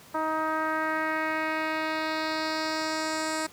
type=tone with low-pass filter sweep; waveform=10% pulse; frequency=314.7 Hz; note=D#4; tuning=20 cents sharp; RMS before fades=-29 dBFS; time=0.14-3.47 s; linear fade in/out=10 ms; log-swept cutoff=1100 to 8600 Hz; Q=1.9; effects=pink hiss -51 dBFS RMS until 3.52 s + high-pass 100 Hz 12 dB/octave